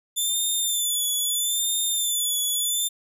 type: tone with vibrato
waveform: 10% pulse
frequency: 3520 Hz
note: A7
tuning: in tune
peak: -15 dBFS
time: 0.16-2.89 s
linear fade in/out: 20 ms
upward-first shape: sine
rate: 0.77 Hz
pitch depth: 57 cents each way
effects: resampled to 32000 Hz